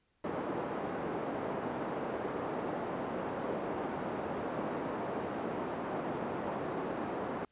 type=band-pass noise; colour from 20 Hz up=pink; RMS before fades=-37 dBFS; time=0.24-7.45 s; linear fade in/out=2 ms; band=250 to 930 Hz; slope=12 dB/octave; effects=pink hiss -75 dBFS RMS until 7.51 s + resampled to 8000 Hz